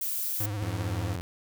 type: noise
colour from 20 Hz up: violet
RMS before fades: -31 dBFS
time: 0.01-0.46 s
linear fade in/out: 5 ms
type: tone with vibrato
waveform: square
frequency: 103.83 Hz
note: G#2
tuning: in tune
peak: -31 dBFS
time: 0.4-1.16 s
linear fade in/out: 5 ms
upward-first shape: triangle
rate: 15 Hz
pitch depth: 100 cents each way
type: tone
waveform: sawtooth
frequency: 87.31 Hz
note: F2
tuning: in tune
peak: -29 dBFS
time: 0.62-1.21 s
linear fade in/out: 0 ms
effects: none